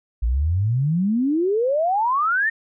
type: exponential sweep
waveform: sine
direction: up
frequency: 54.1 to 1864.7 Hz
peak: -17 dBFS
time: 0.22-2.5 s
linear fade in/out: 10 ms
effects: none